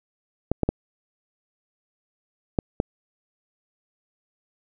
clicks, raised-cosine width 2 ms, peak -7 dBFS, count 5, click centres 0.516 / 0.633 / 0.69 / 2.588 / 2.801 s, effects none

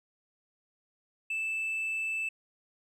triangle tone with hard clipping, 2637 Hz, E7, in tune, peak -29 dBFS, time 1.3-2.29 s, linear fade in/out 5 ms, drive 1 dB, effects none

